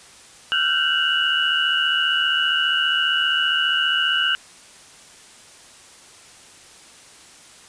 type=tone cluster; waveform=sine; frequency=1369 / 1476 / 1551 / 2772 / 2926 Hz; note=F6 / F#6 / G6 / F7 / F#7; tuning=-35 / -5 / -19 / -14 / -20 cents; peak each=-28 / -26 / -23 / -28 / -20 dBFS; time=0.52-4.35 s; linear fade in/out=0 ms; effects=white hiss -46 dBFS RMS until 7.68 s + resampled to 22050 Hz